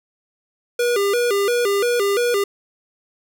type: tone with vibrato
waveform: square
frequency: 439.5 Hz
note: A4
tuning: 2 cents flat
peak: -17 dBFS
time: 0.79-2.44 s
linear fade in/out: 5 ms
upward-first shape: square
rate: 2.9 Hz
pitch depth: 160 cents each way
effects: none